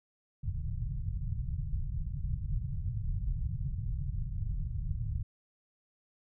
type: low-pass noise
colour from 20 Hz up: pink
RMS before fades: -34 dBFS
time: 0.43-5.23 s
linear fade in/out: 10 ms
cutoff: 150 Hz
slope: 48 dB/octave
effects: none